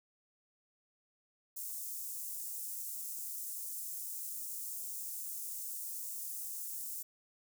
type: high-pass noise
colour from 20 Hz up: white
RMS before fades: -42 dBFS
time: 1.56-7.03 s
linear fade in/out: 10 ms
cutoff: 7000 Hz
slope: 24 dB/octave
effects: none